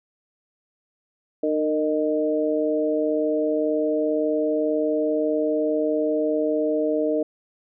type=tone cluster; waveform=sine; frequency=305 / 460.1 / 617 Hz; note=D#4 / A#4 / D#5; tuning=-34 / -23 / -15 cents; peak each=-24 dBFS; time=1.43-7.23 s; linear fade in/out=5 ms; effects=none